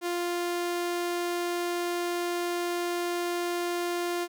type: tone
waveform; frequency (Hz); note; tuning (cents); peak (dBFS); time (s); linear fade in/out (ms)
sawtooth; 349.2; F4; 0; -24; 0.01-4.28; 50
effects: none